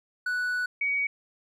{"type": "tone pair in turn", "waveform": ["triangle", "sine"], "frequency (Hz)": [1480, 2255], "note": ["F#6", "C#7"], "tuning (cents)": [0, 29], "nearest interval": "perfect fifth", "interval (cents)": 729, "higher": "second", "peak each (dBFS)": -24, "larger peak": "neither", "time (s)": [[0.26, 0.66], [0.81, 1.07]], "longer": "first", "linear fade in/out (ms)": 5, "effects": []}